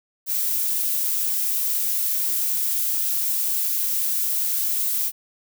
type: noise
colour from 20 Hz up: violet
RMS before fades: -23 dBFS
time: 0.26-5.12 s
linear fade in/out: 50 ms
effects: none